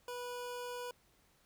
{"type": "tone", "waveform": "25% pulse", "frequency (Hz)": 490, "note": "B4", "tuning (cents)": -14, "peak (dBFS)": -37, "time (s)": [0.08, 0.91], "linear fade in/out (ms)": 2, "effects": ["pink hiss -70 dBFS RMS until 1.45 s"]}